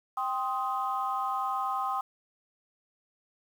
sine chord, C minor, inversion second, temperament just, 784.9 / 1046.5 / 1255.8 Hz, G5 / C6 / Eb6, +2 / 0 / +16 cents, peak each -32 dBFS, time 0.17-2.01 s, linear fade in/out 5 ms, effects tanh soft clip ceiling -19 dBFS + 9-bit

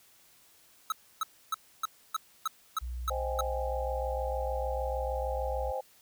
square tone bursts, 1295 Hz, E6, 31 cents flat, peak -28 dBFS, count 9, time 0.9-3.409 s, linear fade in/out 2 ms, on 21 ms, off 290 ms
sine tone, 61 Hz, B1, 21 cents flat, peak -34 dBFS, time 2.81-5.72 s, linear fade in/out 20 ms
sine chord, Ab major seventh, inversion first, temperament equal, 523.3 / 622.3 / 784 / 830.6 Hz, C5 / Eb5 / G5 / Ab5, 0 / 0 / 0 / 0 cents, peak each -34 / -40 / -38 / -39 dBFS, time 3.1-5.81 s, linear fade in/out 10 ms
effects white hiss -61 dBFS RMS until 6.01 s

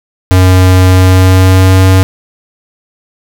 square tone with pitch glide, 92.5 to 94.17 Hz, F#2 to F#2, 0 to +31 cents, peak -3 dBFS, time 0.31-2.03 s, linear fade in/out 0 ms, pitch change +31 cents, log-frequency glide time 0.88-1.82 s, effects none

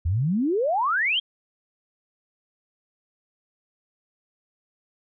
sine exponential sweep, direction up, 77 to 3322 Hz, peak -20 dBFS, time 0.05-1.2 s, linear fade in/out 10 ms, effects none

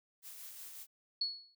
blue noise with tremolo, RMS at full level -48 dBFS, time 0.22-0.87 s, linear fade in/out 50 ms, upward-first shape sine, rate 5.5 Hz, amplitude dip 30%
sine tone with exponential decay, 4377 Hz, C#8, 23 cents flat, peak -29 dBFS, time 1.21-1.55 s, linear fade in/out 5 ms, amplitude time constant 72 ms
effects none

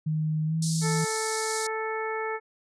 sine tone with pitch glide, 155.56 to 161.23 Hz, D#3 to E3, 0 to -38 cents, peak -24 dBFS, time 0.06-1.05 s, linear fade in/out 10 ms, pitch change +62 cents, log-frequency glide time 0.46-0.55 s
white band-pass noise, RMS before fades -34 dBFS, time 0.62-1.67 s, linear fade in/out 5 ms, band 4100 to 9400 Hz, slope 48 dB/octave
harmonic tone, 440 Hz, A4, in tune, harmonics 1 / 2 / 3 / 4 / 5, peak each -31 / -34 / -36 / -37 / -38 dBFS, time 0.81-2.4 s, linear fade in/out 50 ms
effects none

